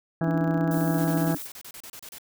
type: harmonic tone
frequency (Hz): 164.81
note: E3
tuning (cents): 0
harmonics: 1 / 2 / 3 / 4 / 5 / 6 / 7 / 8 / 9 / 10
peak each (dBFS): -24 / -31 / -36 / -32 / -36 / -45 / -45 / -42 / -46 / -40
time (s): 0.21-1.35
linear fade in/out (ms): 2
type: tone with tremolo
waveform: sine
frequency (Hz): 292.1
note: D4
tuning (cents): -9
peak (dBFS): -24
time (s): 0.21-1.38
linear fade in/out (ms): 50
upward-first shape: square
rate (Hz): 15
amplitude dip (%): 70
type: noise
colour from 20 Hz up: violet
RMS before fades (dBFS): -38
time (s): 0.71-1.47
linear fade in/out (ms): 2
type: noise bursts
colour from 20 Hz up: white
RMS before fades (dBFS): -42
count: 13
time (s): 0.98-2.184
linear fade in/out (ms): 2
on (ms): 64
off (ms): 31
effects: none